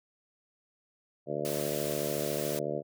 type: harmonic tone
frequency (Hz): 73.8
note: D2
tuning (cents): +9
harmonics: 2 / 3 / 4 / 5 / 6 / 7 / 8 / 9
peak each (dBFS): -40 / -42 / -41 / -38 / -38 / -38 / -36 / -41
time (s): 1.26-2.83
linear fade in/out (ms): 50
type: noise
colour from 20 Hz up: white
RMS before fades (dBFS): -39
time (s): 1.45-2.59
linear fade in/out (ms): 0
effects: none